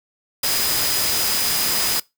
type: tone in noise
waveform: sine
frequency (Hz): 4978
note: D#8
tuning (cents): 0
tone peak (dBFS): -24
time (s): 0.43-2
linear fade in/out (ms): 5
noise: white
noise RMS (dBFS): -21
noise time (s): 0.43-2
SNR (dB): -6
effects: noise-tail reverb RT60 0.2 s tail -22 dB re dry